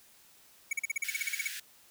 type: tone bursts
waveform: square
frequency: 2237 Hz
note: C#7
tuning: 15 cents sharp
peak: -29 dBFS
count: 13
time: 0.71-1.475 s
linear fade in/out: 5 ms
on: 21 ms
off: 41 ms
type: high-pass noise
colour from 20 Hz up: pink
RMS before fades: -41 dBFS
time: 1.04-1.6 s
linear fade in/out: 5 ms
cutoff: 1500 Hz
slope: 96 dB/octave
effects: white hiss -60 dBFS RMS until 1.9 s